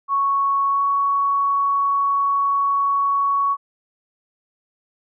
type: tone with pitch glide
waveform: sine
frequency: 1108.7 to 1117.1 Hz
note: C#6 to C#6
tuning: 0 to +13 cents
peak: -16 dBFS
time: 0.08-3.57 s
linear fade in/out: 50 ms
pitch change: +13 cents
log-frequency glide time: 0.69-0.83 s
effects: none